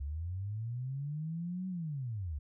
sine linear two-way sweep, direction up then down, 67 to 189 to 67 Hz, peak -35 dBFS, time 0-2.39 s, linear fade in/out 10 ms, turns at 1.68 s, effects none

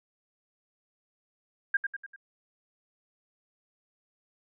sine tone with echo, 1608 Hz, G6, 44 cents sharp, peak -21 dBFS, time 1.74-1.77 s, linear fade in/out 5 ms, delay 98 ms, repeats 4, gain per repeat -6 dB, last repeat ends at 2.162 s, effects none

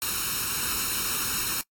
white noise with comb filter, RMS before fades -28 dBFS, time 0.02-1.61 s, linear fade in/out 0 ms, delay 0.74 ms, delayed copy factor +0.8, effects noise-tail reverb RT60 0.1 s tail -24 dB re dry + AAC 64 kbps

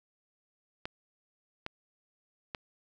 clicks, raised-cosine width 0.3 ms, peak -20 dBFS, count 3, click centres 0.855 / 1.664 / 2.548 s, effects none

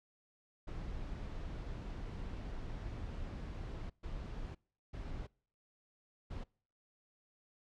brown noise bursts at uneven times, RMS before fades -43 dBFS, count 4, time 0.67-3.9 / 4.03-4.55 / 4.93-5.27 / 6.3-6.44 s, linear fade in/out 10 ms, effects noise-tail reverb RT60 0.5 s tail -26 dB re dry + low-pass 5000 Hz 12 dB/octave

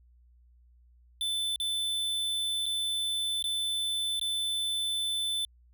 square tone with dropouts, 3520 Hz, A7, in tune, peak -29 dBFS, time 1.21-5.45 s, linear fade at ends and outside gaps 1 ms, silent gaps 1.56-1.6 / 2.658-2.663 / 3.425-3.441 / 4.196-4.213 s, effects added 60 Hz sine -57 dBFS peak until 5.73 s

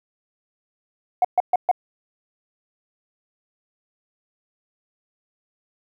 sine tone bursts, 726 Hz, F#5, 33 cents flat, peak -12 dBFS, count 4, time 1.22-1.714 s, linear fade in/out 2 ms, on 26 ms, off 130 ms, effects tanh soft clip ceiling -9 dBFS + 9-bit

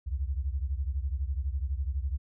sine beating tone pair, 64.5 / 76.5 Hz, C2 / D#2, -24 / -29 cents, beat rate 12 Hz, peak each -30 / -33 dBFS, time 0.06-2.18 s, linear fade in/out 20 ms, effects none

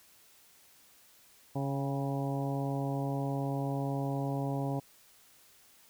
harmonic tone with a mistuned harmonic, 138.59 Hz, C#3, in tune, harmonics 1 / 2 / 3 / 4 / 5 / 6 / 7, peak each -33 / -36 / -42 / -41 / -42 / -43 / -46 dBFS, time 1.55-4.8 s, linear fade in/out 10 ms, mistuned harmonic 6, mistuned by -44 cents, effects white hiss -61 dBFS RMS until 5.89 s

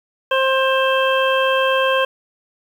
harmonic tone, 529 Hz, C5, 19 cents sharp, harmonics 1 / 2 / 3 / 5 / 6, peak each -17 / -20 / -22 / -24 / -25 dBFS, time 0.31-2.05 s, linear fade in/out 5 ms, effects 7-bit

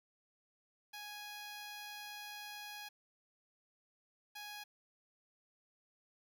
10% pulse tone bursts at uneven times, 830.6 Hz, G#5, in tune, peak -38 dBFS, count 2, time 0.93-2.89 / 4.35-4.64 s, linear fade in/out 10 ms, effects 12-bit

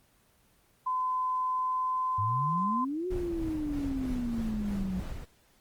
sine tone with pitch glide, 1020 to 1029.5 Hz, C6 to C6, -44 to -28 cents, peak -27 dBFS, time 0.86-2.85 s, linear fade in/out 10 ms, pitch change +16 cents, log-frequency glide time 1.39-2.53 s
sine exponential two-way sweep, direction up then down, 98 to 370 to 181.6 Hz, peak -30 dBFS, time 2.18-5 s, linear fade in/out 5 ms, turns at 3.08 s
brown noise with tremolo, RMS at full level -36 dBFS, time 3.1-5.25 s, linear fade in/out 10 ms, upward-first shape sine, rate 3.2 Hz, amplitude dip 35%
effects pink hiss -65 dBFS RMS until 5.6 s + Opus 24 kbps

